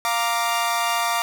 sawtooth chord, Bb major, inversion second, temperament equal, 698.5 / 932.3 / 1174.7 Hz, F5 / Bb5 / D6, 0 / 0 / 0 cents, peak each -21 dBFS, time 0.05-1.22 s, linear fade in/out 0 ms, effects none

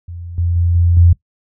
sine tone with level steps, 86.2 Hz, F2, 22 cents flat, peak -26 / -13 / -11 / -9 / -5 dBFS, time 0.08-1.13 s, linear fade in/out 5 ms, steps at 0.38 / 0.56 / 0.75 / 0.97 s, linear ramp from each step 2 ms, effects noise-tail reverb RT60 0.1 s tail -20 dB re dry

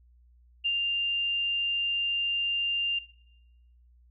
sine tone with ADSR envelope, 2794 Hz, F7, in tune, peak -23 dBFS, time 0.64-2.99 s, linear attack 20 ms, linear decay 52 ms, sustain -3 dB, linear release 6 ms, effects noise-tail reverb RT60 0.9 s tail -18 dB re dry + added 60 Hz sine -56 dBFS peak until 4.1 s

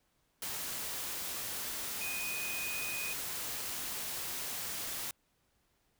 sine tone in noise, 2489 Hz, D#7, in tune, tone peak -38 dBFS, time 2.01-3.13 s, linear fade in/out 2 ms, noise white, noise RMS -39 dBFS, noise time 0.42-5.11 s, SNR -2 dB, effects pink hiss -75 dBFS RMS until 5.99 s

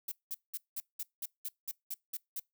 violet noise bursts, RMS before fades -38 dBFS, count 11, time 0.08-2.398 s, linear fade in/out 5 ms, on 38 ms, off 190 ms, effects noise-tail reverb RT60 0.2 s tail -25 dB re dry

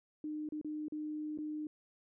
sine tone with dropouts, 304.2 Hz, D#4, 39 cents flat, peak -37 dBFS, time 0.24-1.67 s, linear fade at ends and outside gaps 2 ms, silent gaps 0.489-0.522 / 0.614-0.646 / 0.883-0.922 / 1.376-1.386 s, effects none

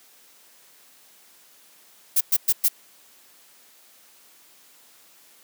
violet noise bursts, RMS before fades -18 dBFS, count 4, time 2.16-2.686 s, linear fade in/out 10 ms, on 49 ms, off 110 ms, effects white hiss -54 dBFS RMS until 5.43 s + high-pass 200 Hz 12 dB/octave

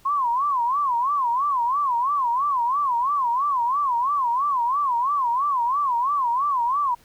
sine tone with vibrato, 1047 Hz, C6, 1 cent sharp, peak -19 dBFS, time 0.05-6.95 s, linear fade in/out 10 ms, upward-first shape sine, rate 3 Hz, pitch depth 200 cents each way, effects pink hiss -56 dBFS RMS until 7.04 s

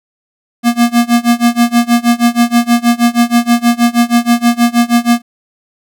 square tone with tremolo, 237.3 Hz, A#3, 31 cents sharp, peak -5 dBFS, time 0.63-5.22 s, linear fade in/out 50 ms, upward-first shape sine, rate 6.3 Hz, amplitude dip 95%, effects none

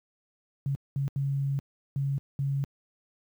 sine tone bursts at uneven times, 138.59 Hz, C#3, in tune, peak -25 dBFS, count 5, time 0.66-0.75 / 0.96-1.08 / 1.16-1.59 / 1.96-2.18 / 2.39-2.64 s, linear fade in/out 0 ms, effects high-pass 80 Hz 12 dB/octave + 10-bit

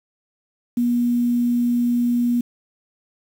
sine tone, 240.6 Hz, B3, 45 cents flat, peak -16 dBFS, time 0.77-2.41 s, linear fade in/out 5 ms, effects 7-bit

